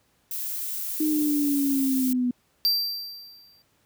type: noise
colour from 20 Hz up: violet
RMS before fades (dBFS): -31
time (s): 0.31-2.13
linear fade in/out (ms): 2
type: linear sweep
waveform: sine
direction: down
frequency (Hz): 311.1 to 244.3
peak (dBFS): -21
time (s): 1-2.31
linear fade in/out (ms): 5
type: tone with exponential decay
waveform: square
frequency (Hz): 4699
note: D8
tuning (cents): 0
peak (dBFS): -18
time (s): 2.65-3.62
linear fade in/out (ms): 0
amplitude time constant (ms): 210
effects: pink hiss -66 dBFS RMS until 3.85 s + high-pass 60 Hz 12 dB/octave